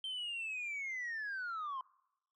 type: linear sweep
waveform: sine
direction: down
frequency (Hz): 3136 to 1018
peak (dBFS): -36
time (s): 0.04-1.81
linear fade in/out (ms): 2
effects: noise-tail reverb RT60 0.9 s tail -25 dB re dry + tanh soft clip ceiling -36 dBFS